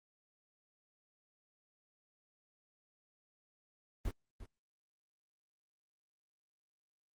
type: noise with echo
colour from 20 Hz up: brown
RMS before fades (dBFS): -36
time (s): 4.05-4.11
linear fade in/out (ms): 2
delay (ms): 350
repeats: 1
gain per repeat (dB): -13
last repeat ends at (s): 4.46
effects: Opus 24 kbps